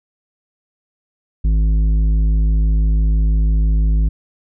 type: tone with tanh clipping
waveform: sine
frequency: 53 Hz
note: G#1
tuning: 36 cents sharp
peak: -13 dBFS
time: 1.44-4.09 s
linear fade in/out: 10 ms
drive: 9 dB
effects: none